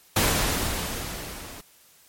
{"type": "noise with level ramp", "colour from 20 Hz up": "pink", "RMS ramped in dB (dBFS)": [-20, -41], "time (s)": [0.16, 1.61], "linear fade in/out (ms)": 5, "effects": ["white hiss -56 dBFS RMS until 2.08 s", "MP3 64 kbps"]}